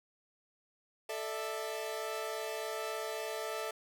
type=chord; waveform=sawtooth; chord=A suspended fourth; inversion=none; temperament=equal with one note detuned; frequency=440 / 595.9 / 659.3 Hz; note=A4 / D5 / E5; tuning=0 / +25 / 0 cents; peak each=-36 / -39 / -37 dBFS; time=1.09-3.71 s; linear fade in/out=5 ms; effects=none